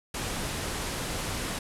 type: low-pass noise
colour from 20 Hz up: pink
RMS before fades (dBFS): -33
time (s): 0.14-1.59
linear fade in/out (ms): 5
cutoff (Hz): 12000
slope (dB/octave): 48
effects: none